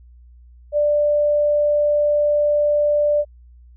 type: tone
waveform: sine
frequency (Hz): 590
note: D5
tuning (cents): +8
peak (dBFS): -14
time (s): 0.72-3.25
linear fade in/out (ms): 50
effects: added 60 Hz sine -43 dBFS peak until 3.76 s